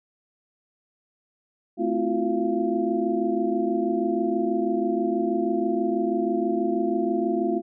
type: tone cluster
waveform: sine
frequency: 219.1 / 258.4 / 333.1 / 359.3 / 687 Hz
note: A3 / C4 / E4 / F4 / F5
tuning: -7 / -21 / +18 / +49 / -29 cents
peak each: -29 / -30 / -26 / -26 / -30 dBFS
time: 1.77-7.62 s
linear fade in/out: 50 ms
effects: none